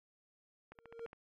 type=click train; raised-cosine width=0.5 ms; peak=-37 dBFS; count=7; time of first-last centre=0.72-1.131 s; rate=14.6 Hz
type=tone with exponential growth; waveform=triangle; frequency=462.1 Hz; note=A#4; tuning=15 cents flat; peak=-37 dBFS; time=0.75-1.06 s; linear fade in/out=5 ms; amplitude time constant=67 ms
effects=none